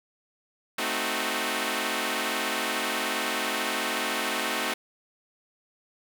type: chord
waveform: 5% pulse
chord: A diminished seventh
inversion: none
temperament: equal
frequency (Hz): 220 / 261.6 / 311.1 / 370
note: A3 / C4 / Eb4 / Gb4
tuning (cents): 0 / 0 / 0 / 0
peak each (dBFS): -21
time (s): 0.78-4.74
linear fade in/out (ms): 5
effects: none